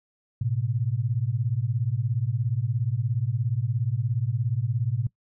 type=beating tone pair; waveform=sine; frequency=109.7 / 126.7 Hz; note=A2 / B2; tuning=-5 / +45 cents; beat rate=17 Hz; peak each=-26 dBFS; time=0.41-5.07 s; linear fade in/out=5 ms; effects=noise-tail reverb RT60 0.1 s tail -21 dB re dry